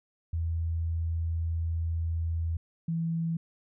sine tone pair in turn, 82.6 / 165.2 Hz, E2 / E3, +4 / +4 cents, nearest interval octave, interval 1200 cents, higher second, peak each -27 dBFS, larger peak neither, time 0.33-2.57 / 2.88-3.37 s, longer first, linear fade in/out 5 ms, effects none

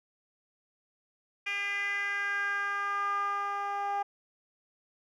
10% pulse tone with band-pass filter sweep, 402.9 Hz, G4, 48 cents sharp, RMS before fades -32 dBFS, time 1.46-4.03 s, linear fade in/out 10 ms, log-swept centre 2400 to 840 Hz, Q 4.5, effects none

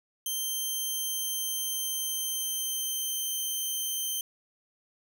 5% pulse tone with pitch glide, 3136 to 3113 Hz, G7 to G7, 0 to -13 cents, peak -22 dBFS, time 0.26-4.21 s, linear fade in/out 2 ms, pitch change -13 cents, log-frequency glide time 0.87-3.23 s, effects none

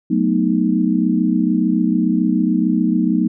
sine chord, B dominant seventh, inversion second, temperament equal, 185 / 220 / 246.9 / 311.1 Hz, F#3 / A3 / B3 / D#4, 0 / 0 / 0 / 0 cents, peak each -19 dBFS, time 0.1-3.28 s, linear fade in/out 10 ms, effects none

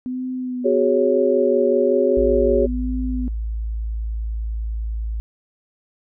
sine tone with vibrato, 251.6 Hz, B3, 32 cents sharp, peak -23 dBFS, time 0.06-3.28 s, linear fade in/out 0 ms, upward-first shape sine, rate 1.1 Hz, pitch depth 31 cents each way
sine chord, F# suspended second, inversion none, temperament equal, 370 / 415.3 / 554.4 Hz, F#4 / G#4 / C#5, 0 / 0 / 0 cents, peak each -19 dBFS, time 0.64-2.67 s, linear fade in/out 20 ms
sine tone, 55 Hz, A1, in tune, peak -22 dBFS, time 2.17-5.2 s, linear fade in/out 0 ms
effects none

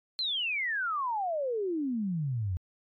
sine exponential sweep, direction down, 4238 to 85.3 Hz, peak -28 dBFS, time 0.19-2.57 s, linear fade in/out 0 ms, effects MP3 96 kbps

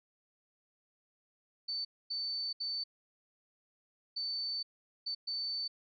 sine tone bursts at uneven times, 4531 Hz, C#8, 37 cents sharp, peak -34 dBFS, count 6, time 1.68-1.85 / 2.1-2.53 / 2.6-2.84 / 4.16-4.63 / 5.06-5.15 / 5.27-5.68 s, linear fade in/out 10 ms, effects none

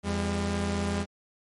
sawtooth tone pair together, 84.7 / 201.5 Hz, E2 / G3, +48 / +48 cents, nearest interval octave + minor third, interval 1500 cents, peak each -26 / -25 dBFS, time 0.03-1.06 s, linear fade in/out 50 ms, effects MP3 48 kbps

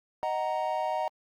triangle chord, D# minor, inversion none, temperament just, 622.3 / 746.7 / 933.4 Hz, D#5 / F#5 / A#5, 0 / +16 / +2 cents, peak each -30 dBFS, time 0.23-1.08 s, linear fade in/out 0 ms, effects Opus 48 kbps

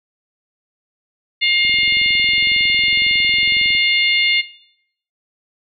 harmonic tone, 709 Hz, F5, 26 cents sharp, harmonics 3 / 4 / 5 / 6, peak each -16 / -18 / -20 / -23 dBFS, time 1.41-4.42 s, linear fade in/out 20 ms
click train, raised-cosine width 3 ms, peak -24 dBFS, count 47, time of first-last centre 1.65-3.75 s, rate 21.9 Hz
effects noise-tail reverb RT60 0.7 s tail -18 dB re dry

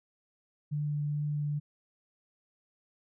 sine tone with vibrato, 147.6 Hz, D3, 9 cents sharp, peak -29 dBFS, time 0.71-1.6 s, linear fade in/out 20 ms, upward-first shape triangle, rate 2.3 Hz, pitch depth 9 cents each way, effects none

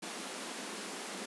pink high-pass noise, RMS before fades -42 dBFS, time 0.02-1.26 s, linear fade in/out 10 ms, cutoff 180 Hz, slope 96 dB/octave, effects resampled to 24000 Hz

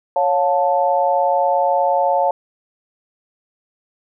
sine chord, Db augmented, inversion none, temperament equal with one note detuned, 554.4 / 711.1 / 880 Hz, Db5 / F5 / A5, 0 / +31 / 0 cents, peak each -18 dBFS, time 0.16-2.31 s, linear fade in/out 2 ms, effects none

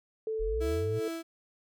sine tone, 440 Hz, A4, in tune, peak -30 dBFS, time 0.27-1.08 s, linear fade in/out 2 ms
sine linear sweep, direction up, 34 to 116.54 Hz, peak -31 dBFS, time 0.39-1 s, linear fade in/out 20 ms
35% pulse tone with tremolo, 329.6 Hz, E4, in tune, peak -32 dBFS, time 0.6-1.23 s, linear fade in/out 20 ms, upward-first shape sine, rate 2.5 Hz, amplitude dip 75%
effects none

